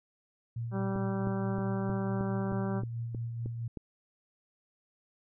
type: tone with tremolo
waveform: sine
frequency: 116.54 Hz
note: A#2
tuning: in tune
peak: -32 dBFS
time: 0.56-3.68 s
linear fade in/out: 5 ms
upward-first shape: sine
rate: 4.6 Hz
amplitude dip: 35%
type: harmonic tone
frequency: 194.1 Hz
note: G3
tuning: 17 cents flat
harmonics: 1 / 2 / 3 / 4 / 5 / 6 / 7 / 8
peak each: -32 / -38 / -42 / -44 / -46 / -48 / -49 / -50 dBFS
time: 0.71-2.83 s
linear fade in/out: 50 ms
type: click train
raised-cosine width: 3 ms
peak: -26 dBFS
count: 10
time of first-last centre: 0.96-3.772 s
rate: 3.2 Hz
effects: none